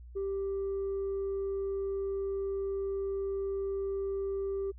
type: tone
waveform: sine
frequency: 392 Hz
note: G4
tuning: in tune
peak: -29 dBFS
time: 0.15-4.72 s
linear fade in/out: 20 ms
effects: tanh soft clip ceiling -29 dBFS + added 60 Hz sine -46 dBFS peak until 4.78 s